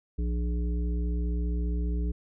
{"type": "harmonic tone with a mistuned harmonic", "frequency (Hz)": 59.9, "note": "A#1", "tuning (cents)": 48, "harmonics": [1, 3, 5, 7], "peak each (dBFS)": [-26, -36, -40, -43], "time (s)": [0.18, 2.12], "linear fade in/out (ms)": 10, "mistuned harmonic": 3, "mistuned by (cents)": -49, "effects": []}